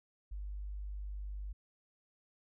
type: tone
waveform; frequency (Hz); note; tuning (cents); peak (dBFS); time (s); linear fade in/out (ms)
sine; 49.94; G1; +33; -39; 0.31-1.53; 10
effects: none